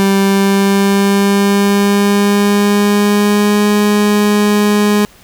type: tone with pitch glide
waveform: 30% pulse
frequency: 196 to 207.5 Hz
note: G3 to G#3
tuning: 0 to -1 cents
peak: -6 dBFS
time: 0-5.05 s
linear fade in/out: 0 ms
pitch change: +99 cents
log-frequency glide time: 0.22-3.66 s
effects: pink hiss -43 dBFS RMS until 5.23 s